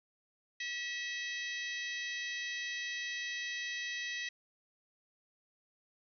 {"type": "harmonic tone with a mistuned harmonic", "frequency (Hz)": 645, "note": "E5", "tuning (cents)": -38, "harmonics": [3, 4, 5, 6, 7, 8, 9], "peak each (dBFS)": [-39, -44, -47, -46, -52, -53, -49], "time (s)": [0.6, 4.29], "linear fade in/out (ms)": 5, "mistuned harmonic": 9, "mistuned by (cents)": 43, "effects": []}